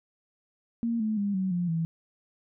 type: tone with pitch steps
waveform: sine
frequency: 232.2 / 216.7 / 202.1 / 188.61 / 175.97 / 164.19 Hz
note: A#3 / A3 / G#3 / F#3 / F3 / E3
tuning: -7 / -26 / -47 / +33 / +13 / -7 cents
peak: -25 dBFS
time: 0.83-1.85 s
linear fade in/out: 0 ms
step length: 170 ms
effects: none